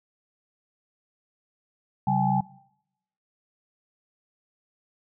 sine tone cluster, 135.8 / 190.6 / 789 / 853 Hz, C#3 / G3 / G5 / G#5, -35 / -48 / +11 / +46 cents, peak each -26 dBFS, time 2.07-2.41 s, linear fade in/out 5 ms, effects noise-tail reverb RT60 0.8 s tail -21 dB re dry

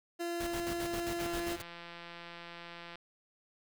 30% pulse tone, 342.7 Hz, F4, 33 cents flat, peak -32 dBFS, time 0.19-1.57 s, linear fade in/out 20 ms
pink noise with tremolo, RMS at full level -41 dBFS, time 0.4-1.62 s, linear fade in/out 5 ms, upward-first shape square, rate 7.5 Hz, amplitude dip 75%
click train, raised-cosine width 0.3 ms, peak -31 dBFS, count 303, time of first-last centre 1.19-2.956 s, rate 171 Hz
effects none

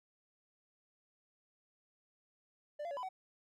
triangle tone with pitch steps, 592 / 686 / 566 / 1000 / 753 Hz, D5 / F5 / C#5 / B5 / F#5, +14 / -31 / +36 / +21 / +30 cents, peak -37 dBFS, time 2.79-3.09 s, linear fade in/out 10 ms, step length 60 ms, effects none

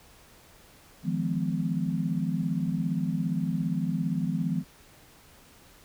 sine chord, F half-diminished seventh, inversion third, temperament just, 157.15 / 174.61 / 209.5 / 251.4 Hz, Eb3 / F3 / Ab3 / Cb4, +18 / 0 / +15 / +31 cents, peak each -31 / -29 / -33 / -33 dBFS, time 1.03-4.64 s, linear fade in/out 50 ms, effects pink hiss -55 dBFS RMS until 5.84 s

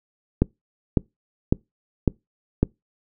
click train, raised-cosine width 3 ms, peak -3 dBFS, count 5, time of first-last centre 0.42-2.63 s, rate 1.81 Hz, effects noise-tail reverb RT60 0.2 s tail -25 dB re dry

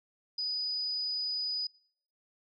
sine tone, 4965 Hz, D#8, 5 cents flat, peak -31 dBFS, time 0.38-1.67 s, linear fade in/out 5 ms, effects noise-tail reverb RT60 0.6 s tail -26 dB re dry

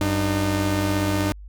sawtooth tone pair together, 95.6 / 303.5 Hz, G2 / D#4, -43 / -43 cents, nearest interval octave + minor sixth, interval 2000 cents, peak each -19 dBFS, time 0.01-1.32 s, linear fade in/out 0 ms, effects added 50 Hz sine -37 dBFS peak until 1.48 s

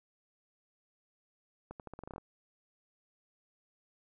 accelerating click train, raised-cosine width 1 ms, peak -30 dBFS, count 11, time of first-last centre 1.71-2.181 s, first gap 88 ms, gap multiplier 0.85, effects none

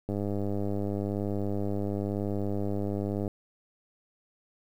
click train, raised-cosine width 2 ms, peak -19 dBFS, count 323, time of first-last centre 0.09-3.278 s, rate 101 Hz, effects 9-bit

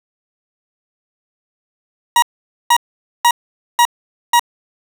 40% pulse tone bursts, 953 Hz, A#5, 38 cents sharp, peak -7 dBFS, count 5, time 2.16-4.395 s, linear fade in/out 2 ms, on 63 ms, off 480 ms, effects none

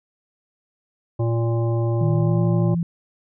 harmonic tone, 115.9 Hz, A#2, 10 cents flat, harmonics 1 / 3 / 5 / 7 / 9, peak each -19 / -26 / -30 / -36 / -39 dBFS, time 1.19-2.75 s, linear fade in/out 10 ms
sine tone with pitch glide, 156.9 to 169.14 Hz, D#3 to E3, +15 to +45 cents, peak -19 dBFS, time 2.01-2.83 s, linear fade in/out 2 ms, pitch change +130 cents, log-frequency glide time 2.16-2.43 s
effects none

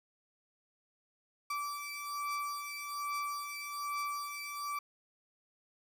35% pulse beating tone pair, 1161 / 1162.2 Hz, D6 / D6, -20 / -18 cents, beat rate 1.2 Hz, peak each -37 / -39 dBFS, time 1.5-4.79 s, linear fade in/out 5 ms, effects none

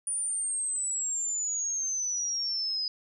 sine exponential sweep, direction down, 9490 to 4978 Hz, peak -28 dBFS, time 0.07-2.88 s, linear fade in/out 2 ms, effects none

